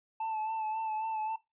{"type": "tone with vibrato", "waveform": "triangle", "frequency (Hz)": 877, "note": "A5", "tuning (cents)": -6, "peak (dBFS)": -30, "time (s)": [0.2, 1.36], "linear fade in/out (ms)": 5, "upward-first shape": "sine", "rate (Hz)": 3.7, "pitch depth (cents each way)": 32, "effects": ["noise-tail reverb RT60 0.2 s tail -18 dB re dry", "resampled to 8000 Hz"]}